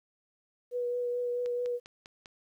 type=tone with vibrato; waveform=sine; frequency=487.8 Hz; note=B4; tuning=21 cents flat; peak=-29 dBFS; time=0.71-1.8 s; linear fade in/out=50 ms; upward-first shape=triangle; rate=4.6 Hz; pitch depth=16 cents each way
type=click train; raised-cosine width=0.2 ms; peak=-30 dBFS; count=5; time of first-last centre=1.46-2.258 s; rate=5.01 Hz
effects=11-bit